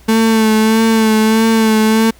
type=tone with vibrato; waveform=35% pulse; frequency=221 Hz; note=A3; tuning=8 cents sharp; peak=-7 dBFS; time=0.08-2.11 s; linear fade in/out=10 ms; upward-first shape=sine; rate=1.6 Hz; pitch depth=30 cents each way; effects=added 60 Hz sine -42 dBFS peak until 2.19 s + pink hiss -47 dBFS RMS until 2.19 s